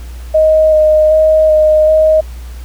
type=tone with vibrato; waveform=sine; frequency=622 Hz; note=D#5; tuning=1 cent flat; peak=-5 dBFS; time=0.34-2.21 s; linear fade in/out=10 ms; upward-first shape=square; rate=1.3 Hz; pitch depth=12 cents each way; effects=added 60 Hz sine -24 dBFS peak until 2.64 s + pink hiss -40 dBFS RMS until 2.64 s

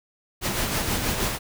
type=noise with tremolo; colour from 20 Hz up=pink; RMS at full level=-24 dBFS; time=0.41-1.39 s; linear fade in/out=50 ms; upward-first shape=sine; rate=6.3 Hz; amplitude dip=40%; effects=none

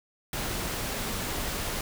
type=noise; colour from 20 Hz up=pink; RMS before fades=-32 dBFS; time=0.33-1.81 s; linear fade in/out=2 ms; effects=none

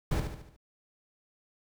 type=noise with echo; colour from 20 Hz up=brown; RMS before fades=-28 dBFS; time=0.11-0.2 s; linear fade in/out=5 ms; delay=73 ms; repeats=5; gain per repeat=-6 dB; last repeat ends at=0.565 s; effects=none

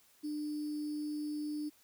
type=tone with sample-and-hold; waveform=sine; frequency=299.2 Hz; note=D4; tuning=32 cents sharp; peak=-35 dBFS; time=0.23-1.7 s; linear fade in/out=20 ms; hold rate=4900 Hz; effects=white hiss -66 dBFS RMS until 1.83 s

